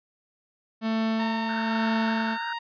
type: tone with tremolo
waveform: 45% pulse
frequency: 222.4 Hz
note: A3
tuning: 19 cents sharp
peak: -23 dBFS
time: 0.81-2.38 s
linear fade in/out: 50 ms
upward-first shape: sine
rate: 1.1 Hz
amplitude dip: 45%
type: tone with pitch glide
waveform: sawtooth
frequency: 914 to 933.2 Hz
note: A#5 to A#5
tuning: -34 to +2 cents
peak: -26 dBFS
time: 1.19-2.59 s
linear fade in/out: 10 ms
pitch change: +36 cents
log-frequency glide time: 2.35-2.47 s
type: band-pass noise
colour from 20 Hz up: white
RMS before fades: -37 dBFS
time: 1.49-2.53 s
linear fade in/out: 0 ms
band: 1400 to 1600 Hz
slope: 96 dB/octave
effects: resampled to 11025 Hz